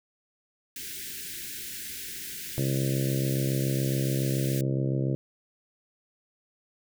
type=band-stop noise; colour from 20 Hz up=white; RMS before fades=-38 dBFS; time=0.76-4.61 s; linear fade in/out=2 ms; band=430 to 1500 Hz; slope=96 dB/octave
type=harmonic tone; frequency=67.1 Hz; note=C2; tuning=44 cents sharp; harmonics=2 / 3 / 4 / 5 / 6 / 7 / 8 / 9; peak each=-26 / -35 / -36 / -33 / -39 / -40 / -39 / -43 dBFS; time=2.58-5.15 s; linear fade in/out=0 ms
effects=none